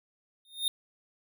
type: tone with exponential growth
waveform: square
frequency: 3671 Hz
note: A#7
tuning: 27 cents flat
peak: -23 dBFS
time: 0.45-0.68 s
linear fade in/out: 1 ms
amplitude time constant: 48 ms
effects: none